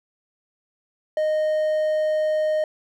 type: tone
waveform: triangle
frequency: 618 Hz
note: D#5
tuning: 12 cents flat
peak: -17 dBFS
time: 1.17-2.64 s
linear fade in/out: 2 ms
effects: none